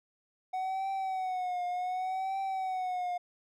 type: tone with vibrato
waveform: triangle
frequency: 744 Hz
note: F#5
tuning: 9 cents sharp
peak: -29 dBFS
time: 0.53-3.18 s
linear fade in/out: 10 ms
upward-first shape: triangle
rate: 0.67 Hz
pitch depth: 79 cents each way
effects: none